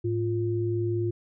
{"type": "tone pair together", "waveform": "sine", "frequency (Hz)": [108.16, 349.2], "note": ["A2", "F4"], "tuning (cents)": [-29, 0], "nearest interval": "octave + minor sixth", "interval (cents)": 2029, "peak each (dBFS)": -27, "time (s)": [0.04, 1.11], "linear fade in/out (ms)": 10, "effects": []}